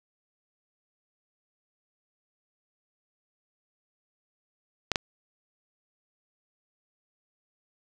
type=clicks; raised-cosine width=0.2 ms; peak=-7 dBFS; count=2; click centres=4.917 / 4.958 s; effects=none